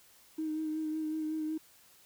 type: tone with vibrato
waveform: triangle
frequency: 312 Hz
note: D#4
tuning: 5 cents sharp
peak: -28 dBFS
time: 0.38-1.58 s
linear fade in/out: 10 ms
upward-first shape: sine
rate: 5.4 Hz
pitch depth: 23 cents each way
effects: tanh soft clip ceiling -30 dBFS + white hiss -61 dBFS RMS until 2.05 s